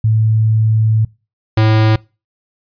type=tone pair in turn; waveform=sine / square; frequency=110 / 109.48 Hz; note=A2 / A2; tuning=0 / -8 cents; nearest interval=unison; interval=8 cents; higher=first; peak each=-9 dBFS; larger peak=neither; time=0.04-1.05 / 1.57-1.96 s; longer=first; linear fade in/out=5 ms; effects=noise-tail reverb RT60 0.3 s tail -24 dB re dry + resampled to 11025 Hz